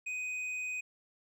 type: tone with hard clipping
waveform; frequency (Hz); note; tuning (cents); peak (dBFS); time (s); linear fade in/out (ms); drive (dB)
sine; 2500; D#7; +8; -36; 0.06-0.81; 10; 5
effects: none